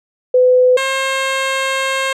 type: tone pair in turn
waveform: sine / 10% pulse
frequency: 504 / 534 Hz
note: B4 / C5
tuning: +35 / +35 cents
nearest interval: minor second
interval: 100 cents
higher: second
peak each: -7 dBFS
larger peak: neither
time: 0.34-0.77 / 0.77-2.13 s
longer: second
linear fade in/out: 5 ms
effects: low-pass 8000 Hz 12 dB/octave